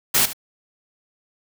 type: noise with echo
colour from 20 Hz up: white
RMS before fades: -17 dBFS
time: 0.14-0.26 s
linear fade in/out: 10 ms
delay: 73 ms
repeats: 1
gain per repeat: -14 dB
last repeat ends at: 0.333 s
effects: none